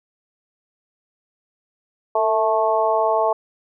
harmonic tone with a mistuned harmonic, 218.6 Hz, A3, 11 cents flat, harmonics 2 / 3 / 4 / 5, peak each -23 / -19 / -21 / -24 dBFS, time 2.15-3.33 s, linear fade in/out 5 ms, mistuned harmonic 2, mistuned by +38 cents, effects none

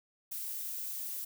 violet noise, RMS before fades -39 dBFS, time 0.31-1.25 s, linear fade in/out 10 ms, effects none

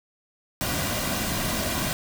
pink noise with comb filter, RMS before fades -27 dBFS, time 0.61-1.93 s, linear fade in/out 0 ms, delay 2.3 ms, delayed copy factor -0.55, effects none

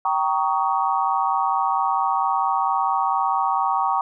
sine chord, Eb dominant seventh, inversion first, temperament just, 777.8 / 933.4 / 1120.1 / 1244.5 Hz, G5 / Bb5 / Db6 / Eb6, -14 / +2 / +18 / 0 cents, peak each -23 / -23 / -23 / -29 dBFS, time 0.05-4.01 s, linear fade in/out 2 ms, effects none

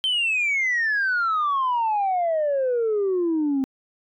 sine exponential sweep, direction down, 3140 to 261.6 Hz, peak -18 dBFS, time 0.04-3.64 s, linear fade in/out 0 ms, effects tanh soft clip ceiling -17 dBFS

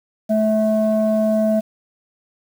sine tone pair together, 217.1 / 650.6 Hz, A3 / E5, -23 / -23 cents, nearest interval octave + perfect fifth, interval 1900 cents, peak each -16 dBFS, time 0.29-1.61 s, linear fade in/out 20 ms, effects tanh soft clip ceiling -9 dBFS + 7-bit

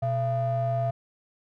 triangle ring-modulated tone, 277.2 Hz, C#4, in tune, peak -18 dBFS, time 0.02-0.91 s, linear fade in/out 10 ms, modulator 401 Hz, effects tanh soft clip ceiling -15 dBFS

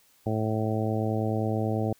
harmonic tone, 109.3 Hz, A2, 11 cents flat, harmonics 1 / 2 / 3 / 4 / 5 / 6 / 7, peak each -28 / -31 / -33 / -34 / -35 / -36 / -36 dBFS, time 0.26-1.93 s, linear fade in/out 5 ms, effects white hiss -62 dBFS RMS until 1.99 s

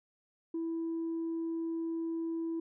sine tone, 329.6 Hz, E4, in tune, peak -31 dBFS, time 0.54-2.6 s, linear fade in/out 5 ms, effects tanh soft clip ceiling -30 dBFS

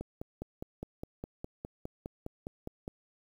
click train, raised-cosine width 2 ms, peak -25 dBFS, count 15, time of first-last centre 0.01-2.879 s, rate 4.88 Hz, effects 9-bit

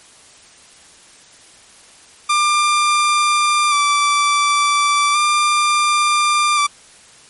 sawtooth tone with vibrato, 1179 Hz, D6, 6 cents sharp, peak -9 dBFS, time 2.29-6.67 s, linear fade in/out 10 ms, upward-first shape square, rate 0.35 Hz, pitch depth 20 cents each way, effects white hiss -45 dBFS RMS until 7.29 s + MP3 48 kbps

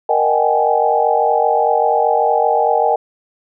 sine tone cluster, 467.8 / 615 / 750 / 795 / 843 Hz, A#4 / D#5 / F#5 / G5 / G#5, +6 / -20 / +23 / +24 / +26 cents, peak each -18 dBFS, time 0.09-2.96 s, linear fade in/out 5 ms, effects none

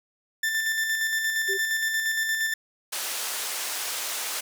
40% pulse tone with tremolo, 1775 Hz, A6, 15 cents sharp, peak -22 dBFS, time 0.43-2.54 s, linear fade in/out 5 ms, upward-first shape square, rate 8.6 Hz, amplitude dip 35%
sine tone, 390 Hz, G4, 9 cents flat, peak -29 dBFS, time 1.48-1.58 s, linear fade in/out 20 ms
white band-pass noise, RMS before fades -31 dBFS, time 2.92-4.41 s, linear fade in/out 10 ms, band 530 to 12000 Hz, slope 12 dB/octave
effects none

